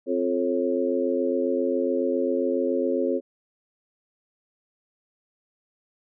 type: harmonic tone with a mistuned harmonic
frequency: 87.31 Hz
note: F2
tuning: in tune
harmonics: 3 / 4 / 5 / 6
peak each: -27 / -27 / -27 / -27 dBFS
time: 0.06-3.21 s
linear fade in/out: 50 ms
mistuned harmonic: 6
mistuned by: +69 cents
effects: none